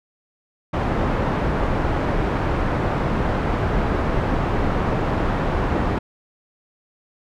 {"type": "low-pass noise", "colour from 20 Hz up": "pink", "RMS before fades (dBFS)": -21, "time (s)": [0.73, 5.99], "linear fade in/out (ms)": 10, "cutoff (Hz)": 1300, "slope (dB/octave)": 12, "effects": []}